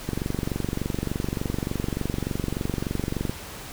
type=click train; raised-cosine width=3 ms; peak=-13 dBFS; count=76; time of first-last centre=0.09-3.295 s; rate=23.4 Hz; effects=pink hiss -39 dBFS RMS until 3.72 s